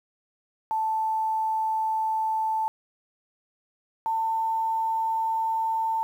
sine tone pair in turn, 880 / 894.9 Hz, A5 / A5, 0 / +29 cents, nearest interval unison, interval 29 cents, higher second, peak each -23 dBFS, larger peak neither, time 0.71-2.68 / 4.06-6.03 s, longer neither, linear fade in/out 0 ms, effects 9-bit

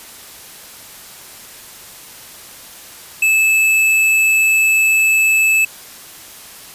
triangle tone with tanh clipping, 2614 Hz, E7, 15 cents flat, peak -12 dBFS, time 3.22-5.65 s, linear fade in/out 5 ms, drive 17 dB, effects white hiss -37 dBFS RMS until 6.74 s + resampled to 32000 Hz

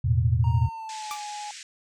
sine chord, E suspended fourth, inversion none, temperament equal, 82.41 / 110 / 123.47 Hz, E2 / A2 / B2, 0 / 0 / 0 cents, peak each -24 / -23 / -23 dBFS, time 0.04-0.69 s, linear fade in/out 10 ms
triangle tone with pitch glide, 932.3 to 835.4 Hz, A#5 to G#5, 0 to +10 cents, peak -32 dBFS, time 0.44-1.51 s, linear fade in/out 2 ms, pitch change -190 cents, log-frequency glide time 0.55-1.19 s
white band-pass noise, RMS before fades -42 dBFS, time 0.89-1.63 s, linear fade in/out 2 ms, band 1600 to 7900 Hz, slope 48 dB/octave
sawtooth tone with exponential decay, 1174.7 Hz, D6, in tune, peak -25 dBFS, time 1.11-1.25 s, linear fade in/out 0 ms, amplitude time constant 30 ms
effects none

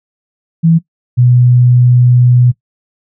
sine tone pair in turn, 164.81 / 123.47 Hz, E3 / B2, 0 / 0 cents, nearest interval perfect fourth, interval 500 cents, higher first, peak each -4 dBFS, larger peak neither, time 0.63-0.79 / 1.17-2.52 s, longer second, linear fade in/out 20 ms, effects noise-tail reverb RT60 0.1 s tail -19 dB re dry

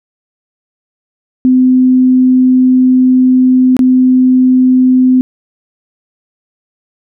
sine tone with dropouts, 255.6 Hz, C4, 40 cents flat, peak -4 dBFS, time 1.45-5.21 s, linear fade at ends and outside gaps 0 ms, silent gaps 3.767-3.792 s, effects none

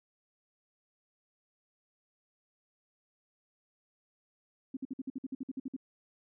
sine tone bursts, 264.1 Hz, C4, 16 cents sharp, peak -34 dBFS, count 13, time 4.74-5.765 s, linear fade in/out 5 ms, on 29 ms, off 54 ms, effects none

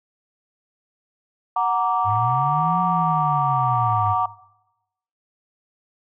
sine chord, Gb augmented, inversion none, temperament equal with one note detuned, 740 / 932.3 / 1166.5 Hz, Gb5 / Bb5 / D6, 0 / 0 / -12 cents, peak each -22 dBFS, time 1.56-4.26 s, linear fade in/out 5 ms
sine linear two-way sweep, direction up then down, 97.4 to 178.2 to 97.4 Hz, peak -23 dBFS, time 2.04-4.16 s, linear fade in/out 50 ms, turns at 2.81 s
effects noise-tail reverb RT60 0.9 s tail -18 dB re dry + tanh soft clip ceiling -7 dBFS

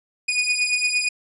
sawtooth beating tone pair, 2465 / 2473.7 Hz, D#7 / D#7, -17 / -11 cents, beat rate 8.7 Hz, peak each -18 / -20 dBFS, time 0.28-1.09 s, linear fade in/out 10 ms, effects resampled to 24000 Hz

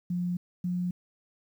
sine tone pair in turn, 177.2 / 178.54 Hz, F3 / F3, +25 / +38 cents, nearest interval unison, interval 13 cents, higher second, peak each -27 dBFS, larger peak neither, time 0.1-0.37 / 0.64-0.91 s, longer neither, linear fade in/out 5 ms, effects 10-bit

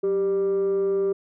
sine tone with frequency modulation, 392 Hz, G4, in tune, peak -18 dBFS, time 0.03-1.13 s, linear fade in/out 10 ms, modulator 208 Hz, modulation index 0.25, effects tanh soft clip ceiling -18 dBFS

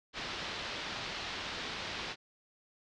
white low-pass noise, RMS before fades -40 dBFS, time 0.13-2.16 s, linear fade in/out 50 ms, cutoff 4500 Hz, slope 24 dB/octave, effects low-pass 7000 Hz 12 dB/octave

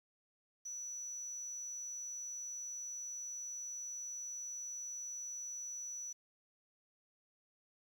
sine tone, 5920 Hz, F#8, in tune, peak -40 dBFS, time 0.65-6.13 s, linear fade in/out 10 ms, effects tanh soft clip ceiling -40 dBFS + 11-bit

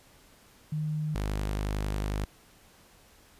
sine / sawtooth tone pair in turn, 153.3 / 51.05 Hz, D#3 / G#1, -25 / -29 cents, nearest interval octave + perfect fifth, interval 1904 cents, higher first, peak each -28 / -25 dBFS, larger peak second, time 0.72-1.15 / 1.15-2.25 s, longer second, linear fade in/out 5 ms, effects pink hiss -58 dBFS RMS until 3.39 s + resampled to 32000 Hz

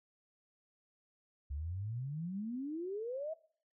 sine exponential sweep, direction up, 67.5 to 659.3 Hz, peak -37 dBFS, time 1.5-3.34 s, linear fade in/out 10 ms, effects noise-tail reverb RT60 0.5 s tail -20 dB re dry

